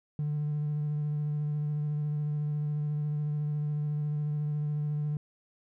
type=tone with vibrato; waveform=triangle; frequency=148.9 Hz; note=D3; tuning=24 cents sharp; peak=-25 dBFS; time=0.19-5.17 s; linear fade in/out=2 ms; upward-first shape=triangle; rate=14 Hz; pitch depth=21 cents each way; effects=tanh soft clip ceiling -24 dBFS